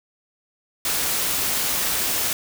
white noise, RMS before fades -23 dBFS, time 0.85-2.33 s, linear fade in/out 2 ms, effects none

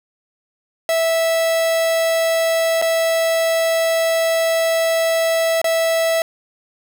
45% pulse tone with dropouts, 656 Hz, E5, 9 cents flat, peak -15 dBFS, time 0.89-6.22 s, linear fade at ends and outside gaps 1 ms, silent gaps 2.816-2.823 / 5.616-5.643 s, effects none

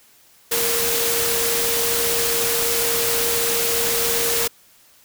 sine tone in noise, 466.2 Hz, A#4, in tune, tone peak -25 dBFS, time 0.51-4.48 s, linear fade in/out 10 ms, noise white, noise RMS -21 dBFS, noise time 0.51-4.48 s, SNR -7 dB, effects white hiss -53 dBFS RMS until 5.04 s

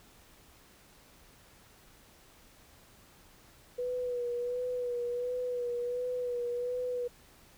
sine tone with vibrato, 490 Hz, B4, 14 cents flat, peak -31 dBFS, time 3.78-7.08 s, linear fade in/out 10 ms, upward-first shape sine, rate 1.4 Hz, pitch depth 32 cents each way, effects pink hiss -59 dBFS RMS until 7.57 s

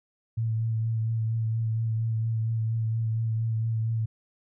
sine tone with vibrato, 112.4 Hz, A2, 37 cents sharp, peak -24 dBFS, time 0.37-4.06 s, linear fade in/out 10 ms, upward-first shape sine, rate 4.3 Hz, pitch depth 23 cents each way, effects none

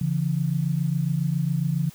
sine tone pair together, 140.6 / 167.88 Hz, C#3 / E3, +25 / +32 cents, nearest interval minor third, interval 307 cents, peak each -24 dBFS, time 0.01-1.9 s, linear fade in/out 5 ms, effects white hiss -50 dBFS RMS until 1.94 s

